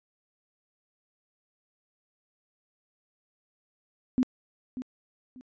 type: tone with echo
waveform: sine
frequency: 254.1 Hz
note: B3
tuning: 49 cents sharp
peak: -20 dBFS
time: 4.18-4.23 s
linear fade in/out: 0 ms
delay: 590 ms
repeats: 2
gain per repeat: -12 dB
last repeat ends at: 5.41 s
effects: resampled to 16000 Hz